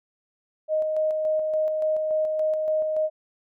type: tone with tremolo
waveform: sine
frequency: 622.3 Hz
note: D#5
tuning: in tune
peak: -20 dBFS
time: 0.68-3.1 s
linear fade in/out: 50 ms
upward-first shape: square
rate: 3.5 Hz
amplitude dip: 30%
effects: none